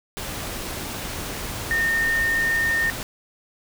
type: tone in noise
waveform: sine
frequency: 1827 Hz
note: A#6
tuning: 35 cents flat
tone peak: -19 dBFS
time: 1.71-2.9 s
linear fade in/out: 0 ms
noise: pink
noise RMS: -31 dBFS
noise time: 0.17-3.03 s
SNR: +9 dB
effects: none